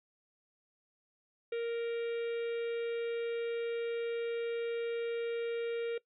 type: harmonic tone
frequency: 466.2 Hz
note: A#4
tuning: in tune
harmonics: 1 / 3 / 4 / 5 / 6 / 7 / 8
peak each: -32 / -50 / -54 / -50 / -54 / -58 / -57 dBFS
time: 1.52-5.98 s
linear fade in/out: 5 ms
effects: noise-tail reverb RT60 0.1 s tail -20 dB re dry